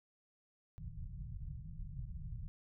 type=low-pass noise; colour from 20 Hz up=pink; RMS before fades=-45 dBFS; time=0.78-2.48 s; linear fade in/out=0 ms; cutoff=160 Hz; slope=48 dB/octave; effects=none